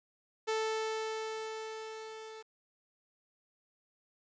sawtooth tone with level ramp, 440 Hz, A4, in tune, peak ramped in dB -26 to -42 dBFS, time 0.47-2.43 s, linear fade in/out 20 ms, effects resampled to 16000 Hz + 10-bit

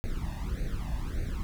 brown noise with flanger, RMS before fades -32 dBFS, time 0.04-1.43 s, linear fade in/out 0 ms, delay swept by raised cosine 0.47 to 1.14 ms, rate 1.7 Hz, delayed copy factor +1, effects none

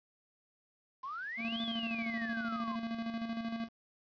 sine exponential two-way sweep, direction up then down, 1015 to 3568 to 1015 Hz, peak -38 dBFS, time 1.03-2.76 s, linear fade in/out 10 ms, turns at 1.62 s
square tone with tremolo, 228.6 Hz, A#3, 34 cents flat, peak -35 dBFS, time 1.37-3.69 s, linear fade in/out 50 ms, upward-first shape square, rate 13 Hz, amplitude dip 45%
effects resampled to 11025 Hz + 10-bit

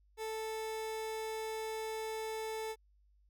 30% pulse tone, 440 Hz, A4, in tune, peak -35 dBFS, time 0.17-2.76 s, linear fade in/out 50 ms, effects added 50 Hz sine -65 dBFS peak until 3.29 s

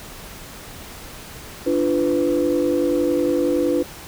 sine tone cluster, 293 / 343.8 / 499.7 Hz, D4 / F4 / B4, -4 / -27 / +20 cents, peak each -20 dBFS, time 1.66-3.83 s, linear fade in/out 10 ms, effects tanh soft clip ceiling -10 dBFS + pink hiss -38 dBFS RMS until 4.07 s

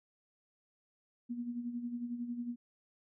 sine tone with tremolo, 240 Hz, B3, 49 cents flat, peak -34 dBFS, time 1.29-2.56 s, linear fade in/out 20 ms, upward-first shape sine, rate 11 Hz, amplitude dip 60%, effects none

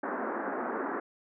pink band-pass noise, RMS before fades -34 dBFS, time 0.03-1 s, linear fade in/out 5 ms, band 230 to 1700 Hz, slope 48 dB/octave, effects none

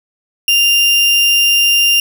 35% pulse tone, 2794 Hz, F7, in tune, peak -7 dBFS, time 0.48-2 s, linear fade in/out 2 ms, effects none

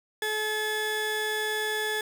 30% pulse tone pair together, 429.3 / 1717.2 Hz, A4 / A6, -43 / -43 cents, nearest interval 2 octaves, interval 2400 cents, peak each -28 dBFS, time 0.22-2.01 s, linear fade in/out 2 ms, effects none

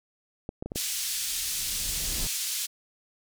clicks, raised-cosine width 2 ms, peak -20 dBFS, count 5, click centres 0.491 / 0.625 / 0.66 / 0.719 / 0.759 s
brown noise with exponential growth, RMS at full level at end -31 dBFS, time 0.7-2.27 s, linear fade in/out 2 ms, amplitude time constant 340 ms
white band-pass noise, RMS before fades -31 dBFS, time 0.75-2.67 s, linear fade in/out 20 ms, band 3200 to 10000 Hz, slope 12 dB/octave
effects none

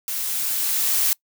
blue noise with level ramp, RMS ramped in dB -27 to -19 dBFS, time 0.08-1.13 s, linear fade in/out 0 ms, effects noise-tail reverb RT60 0.1 s tail -25 dB re dry

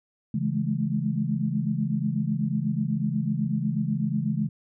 sine chord, A major seventh, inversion first, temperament equal with one note detuned, 138.59 / 164.81 / 207.7 / 215.8 Hz, C#3 / E3 / G#3 / A3, 0 / 0 / 0 / -33 cents, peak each -29 dBFS, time 0.34-4.49 s, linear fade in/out 5 ms, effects none

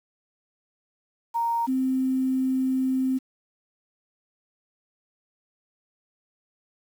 sine tone pair in turn, 930 / 261 Hz, A#5 / C4, -4 / -4 cents, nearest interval octave + minor seventh, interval 2200 cents, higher first, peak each -22 / -21 dBFS, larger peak second, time 1.34-1.67 / 1.67-3.19 s, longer second, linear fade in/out 20 ms, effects 8-bit

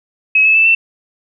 sine tone with pitch steps, 2561 / 2600 / 2639 / 2679 Hz, D#7 / E7 / E7 / E7, +49 / -24 / +1 / +27 cents, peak -7 dBFS, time 0.35-0.75 s, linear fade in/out 5 ms, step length 100 ms, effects none

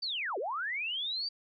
sine linear two-way sweep, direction down then up, 4712 to 350 to 4712 Hz, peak -32 dBFS, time 0.02-1.29 s, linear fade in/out 10 ms, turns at 0.38 s, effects none

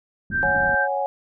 white low-pass noise, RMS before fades -33 dBFS, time 0.3-0.75 s, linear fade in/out 2 ms, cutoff 260 Hz, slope 24 dB/octave
sine tone, 1568 Hz, G6, in tune, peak -19 dBFS, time 0.31-0.88 s, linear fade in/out 50 ms
sine chord, C# suspended fourth, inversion none, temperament just, 554.4 / 739.2 / 831.5 Hz, C#5 / F#5 / G#5, 0 / -2 / +2 cents, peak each -25 / -27 / -25 dBFS, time 0.43-1.06 s, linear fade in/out 0 ms
effects none

